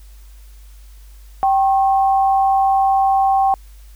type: tone pair together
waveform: sine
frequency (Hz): 777.5 / 1082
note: G5 / C#6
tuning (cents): -14 / -42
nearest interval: tritone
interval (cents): 572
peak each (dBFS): -12 / -23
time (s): 1.43-3.54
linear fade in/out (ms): 0
effects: added 50 Hz sine -38 dBFS peak until 3.95 s + white hiss -53 dBFS RMS until 3.95 s